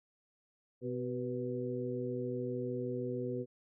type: harmonic tone with a mistuned harmonic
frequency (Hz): 125.7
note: B2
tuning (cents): +31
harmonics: 1 / 2 / 3 / 4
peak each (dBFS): -41 / -40 / -39 / -40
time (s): 0.81-3.46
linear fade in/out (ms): 50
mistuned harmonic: 4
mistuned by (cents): -44
effects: none